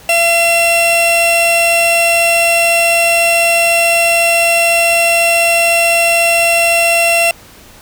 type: tone pair together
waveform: 45% pulse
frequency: 678.5 / 2714 Hz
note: E5 / E7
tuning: +50 / +50 cents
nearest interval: 2 octaves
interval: 2400 cents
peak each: -12 dBFS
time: 0.09-7.31 s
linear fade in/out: 2 ms
effects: pink hiss -39 dBFS RMS until 7.81 s